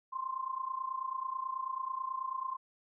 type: tone with amplitude modulation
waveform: sine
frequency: 1050 Hz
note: C6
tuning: 6 cents sharp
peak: -31 dBFS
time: 0.12-2.57 s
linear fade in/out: 20 ms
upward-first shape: sine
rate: 29.2 Hz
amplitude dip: 80%
effects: none

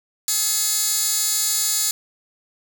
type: tone with high-pass filter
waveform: 15% pulse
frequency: 426.9 Hz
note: G#4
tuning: 48 cents sharp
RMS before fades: -21 dBFS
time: 0.28-1.91 s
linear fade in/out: 2 ms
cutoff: 6500 Hz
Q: 1.2
effects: none

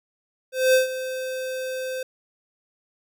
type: tone with ADSR envelope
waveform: square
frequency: 517 Hz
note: C5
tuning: 21 cents flat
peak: -14 dBFS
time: 0.52-2.03 s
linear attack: 220 ms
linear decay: 130 ms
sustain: -14 dB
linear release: 4 ms
effects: none

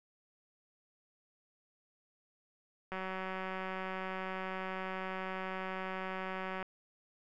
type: click train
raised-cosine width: 0.5 ms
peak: -25 dBFS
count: 698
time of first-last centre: 2.92-6.627 s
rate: 188 Hz
effects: none

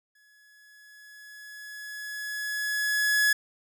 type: tone with exponential growth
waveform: 45% pulse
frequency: 1693 Hz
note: G#6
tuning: 33 cents sharp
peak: -19 dBFS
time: 0.15-3.33 s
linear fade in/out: 5 ms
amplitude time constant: 690 ms
effects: none

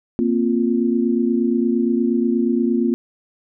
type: chord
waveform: sine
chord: Bb suspended second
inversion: none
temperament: equal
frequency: 233.1 / 261.6 / 349.2 Hz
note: Bb3 / C4 / F4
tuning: 0 / 0 / 0 cents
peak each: -18 / -21 / -21 dBFS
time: 0.19-2.94 s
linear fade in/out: 0 ms
effects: none

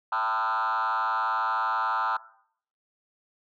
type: tone with frequency modulation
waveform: sine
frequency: 1119 Hz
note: C#6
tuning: 16 cents sharp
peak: -22 dBFS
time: 0.12-2.17 s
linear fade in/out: 5 ms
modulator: 111 Hz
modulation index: 2.8
effects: noise-tail reverb RT60 0.6 s tail -18 dB re dry + tanh soft clip ceiling -22 dBFS

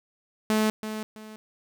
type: tone with echo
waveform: sawtooth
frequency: 216.2 Hz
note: A3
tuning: 30 cents flat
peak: -17 dBFS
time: 0.5-0.7 s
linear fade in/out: 0 ms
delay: 330 ms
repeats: 2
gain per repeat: -10 dB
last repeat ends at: 1.36 s
effects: none

